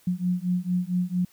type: beating tone pair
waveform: sine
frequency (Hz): 177.6 / 182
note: F3 / F#3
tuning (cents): +29 / -28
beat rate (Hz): 4.4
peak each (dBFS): -26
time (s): 0.07-1.25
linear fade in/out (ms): 5
effects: white hiss -59 dBFS RMS until 1.32 s